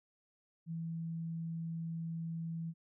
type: tone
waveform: sine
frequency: 164.81 Hz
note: E3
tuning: in tune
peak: -37 dBFS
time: 0.66-2.74 s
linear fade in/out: 50 ms
effects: none